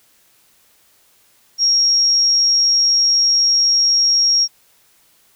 sine tone, 5588 Hz, F8, in tune, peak -11 dBFS, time 1.58-4.48 s, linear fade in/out 50 ms, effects white hiss -55 dBFS RMS until 5.35 s

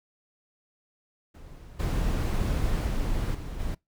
brown noise with level steps, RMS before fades -45 / -26 / -28 / -36 / -31 dBFS, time 1.34-3.75 s, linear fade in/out 10 ms, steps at 1.79 / 2.87 / 3.34 / 3.59 s, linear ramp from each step 10 ms, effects noise-tail reverb RT60 0.2 s tail -25 dB re dry

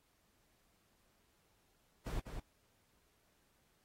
brown noise with echo, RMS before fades -39 dBFS, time 2.06-2.2 s, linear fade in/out 5 ms, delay 200 ms, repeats 1, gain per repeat -6 dB, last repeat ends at 2.4 s, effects pink hiss -75 dBFS RMS until 3.84 s + AAC 48 kbps

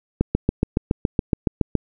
click train, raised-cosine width 3 ms, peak -4 dBFS, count 12, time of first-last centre 0.21-1.753 s, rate 7.13 Hz, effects none

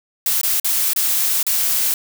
blue noise with dropouts, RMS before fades -18 dBFS, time 0.26-1.94 s, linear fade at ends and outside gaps 2 ms, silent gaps 0.413-0.432 / 0.599-0.645 / 0.934-0.961 / 1.429-1.466 s, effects none

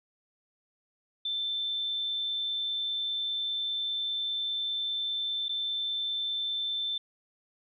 sine tone with dropouts, 3545 Hz, A7, 12 cents sharp, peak -29 dBFS, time 1.25-6.98 s, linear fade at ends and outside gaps 5 ms, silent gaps 5.484-5.492 s, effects none

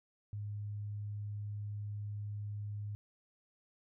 sine tone, 103.6 Hz, G#2, 4 cents flat, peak -38 dBFS, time 0.33-2.95 s, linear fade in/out 0 ms, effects none

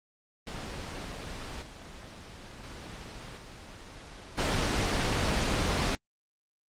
pink noise with level steps, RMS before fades -38 / -45 / -42 / -45 / -27 dBFS, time 0.47-5.95 s, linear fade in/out 0 ms, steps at 1.61 / 2.63 / 3.36 / 4.37 s, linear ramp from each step 20 ms, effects low-pass 6000 Hz 12 dB/octave + Opus 24 kbps

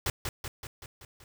pink noise with echo, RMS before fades -29 dBFS, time 0.06-0.1 s, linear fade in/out 2 ms, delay 190 ms, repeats 6, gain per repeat -4 dB, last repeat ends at 1.24 s, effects none

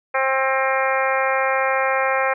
harmonic tone, 265.9 Hz, C4, 28 cents sharp, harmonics 2 / 3 / 4 / 5 / 6 / 7 / 8 / 9, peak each -22 / -24 / -25 / -26 / -27 / -27 / -28 / -29 dBFS, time 0.14-2.34 s, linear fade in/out 10 ms, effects none

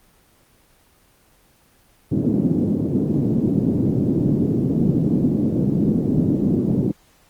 white band-pass noise, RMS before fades -19 dBFS, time 2.11-6.92 s, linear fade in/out 10 ms, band 120 to 300 Hz, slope 24 dB/octave, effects pink hiss -56 dBFS RMS until 7.29 s + Opus 24 kbps

